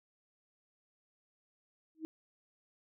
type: tone with exponential growth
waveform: sine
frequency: 317.4 Hz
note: D#4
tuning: 35 cents sharp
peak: -33 dBFS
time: 1.95-2.05 s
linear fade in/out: 0 ms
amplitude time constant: 20 ms
effects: none